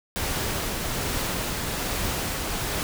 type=noise with tremolo; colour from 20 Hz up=pink; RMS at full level=-27 dBFS; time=0.16-2.83 s; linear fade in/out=0 ms; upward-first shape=triangle; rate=1.2 Hz; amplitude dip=25%; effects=none